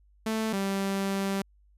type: tone pair in turn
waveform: sawtooth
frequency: 220.5 / 195.71 Hz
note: A3 / G3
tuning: +4 / -3 cents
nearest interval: major second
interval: 207 cents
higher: first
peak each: -23 dBFS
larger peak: neither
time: 0.26-0.53 / 0.53-1.42 s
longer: second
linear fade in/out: 5 ms
effects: added 50 Hz sine -58 dBFS peak until 1.77 s + resampled to 32000 Hz